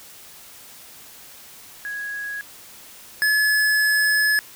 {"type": "tone pair in turn", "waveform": ["sine", "square"], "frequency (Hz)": [1661.2, 1709.9], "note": ["G#6", "A6"], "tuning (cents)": [0, -50], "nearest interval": "minor second", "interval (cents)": 50, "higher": "second", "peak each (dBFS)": [-27, -17], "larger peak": "second", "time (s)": [[1.85, 2.41], [3.22, 4.39]], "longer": "second", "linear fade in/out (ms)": 0, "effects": ["white hiss -44 dBFS RMS until 4.55 s"]}